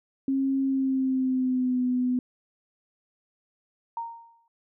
sine tone with pitch glide, 270 to 250.5 Hz, C#4 to B3, -45 to +25 cents, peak -22 dBFS, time 0.28-2.19 s, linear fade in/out 2 ms, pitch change -130 cents, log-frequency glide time 0.62-1.82 s
sine tone with exponential decay, 926 Hz, A#5, 12 cents flat, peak -27 dBFS, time 3.97-4.48 s, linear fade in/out 2 ms, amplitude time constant 110 ms
effects none

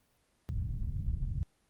white low-pass noise, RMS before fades -34 dBFS, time 0.49-1.43 s, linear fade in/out 0 ms, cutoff 120 Hz, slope 24 dB/octave, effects pink hiss -72 dBFS RMS until 1.69 s + Opus 24 kbps

